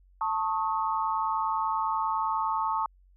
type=tone cluster; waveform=sine; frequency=887 / 1094 / 1264 Hz; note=A5 / C#6 / D#6; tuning=+14 / -23 / +27 cents; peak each=-28 / -30 / -33 dBFS; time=0.21-2.86 s; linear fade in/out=2 ms; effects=added 46 Hz sine -56 dBFS peak until 3.16 s